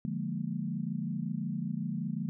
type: chord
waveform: sine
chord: Bb dominant seventh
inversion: first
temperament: equal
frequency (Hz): 146.83 / 174.61 / 207.7 / 233.1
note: D3 / F3 / Ab3 / Bb3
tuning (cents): 0 / 0 / 0 / 0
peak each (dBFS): -38 / -36 / -37 / -38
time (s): 0.05-2.29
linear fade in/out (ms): 0
effects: none